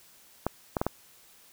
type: clicks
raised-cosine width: 1 ms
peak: -12 dBFS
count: 4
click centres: 0.466 / 0.768 / 0.815 / 0.866 s
effects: white hiss -57 dBFS RMS until 1.52 s